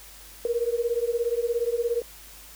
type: beating tone pair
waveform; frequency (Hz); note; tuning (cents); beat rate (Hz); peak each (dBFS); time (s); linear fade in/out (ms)
sine; 464.1 / 481.1; A#4 / B4; -8 / -45; 17; -26; 0.45-2.02; 2
effects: added 50 Hz sine -51 dBFS peak until 2.55 s + white hiss -47 dBFS RMS until 2.55 s